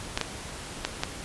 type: clicks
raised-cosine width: 0.2 ms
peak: -8 dBFS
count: 4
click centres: 0.175 / 0.213 / 0.85 / 1.035 s
effects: pink hiss -39 dBFS RMS until 1.24 s + resampled to 24000 Hz